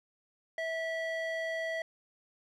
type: tone with band-pass filter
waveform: square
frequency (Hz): 652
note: E5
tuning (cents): -19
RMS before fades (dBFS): -35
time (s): 0.58-1.82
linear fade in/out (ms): 2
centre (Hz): 1400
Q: 4.2
effects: none